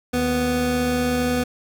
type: tone pair together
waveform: 25% pulse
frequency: 77.22 / 247.3 Hz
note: D#2 / B3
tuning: -13 / +3 cents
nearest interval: octave + minor sixth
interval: 2016 cents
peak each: -25 / -16 dBFS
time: 0.13-1.44 s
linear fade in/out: 10 ms
effects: none